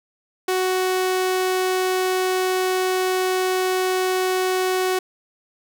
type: tone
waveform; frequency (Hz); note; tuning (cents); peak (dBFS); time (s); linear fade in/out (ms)
sawtooth; 371.4; F#4; +7; -15; 0.48-4.99; 5
effects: none